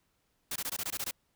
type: noise bursts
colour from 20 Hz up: white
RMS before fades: -35 dBFS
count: 9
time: 0.51-1.111 s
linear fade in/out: 5 ms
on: 49 ms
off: 20 ms
effects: pink hiss -75 dBFS RMS until 1.35 s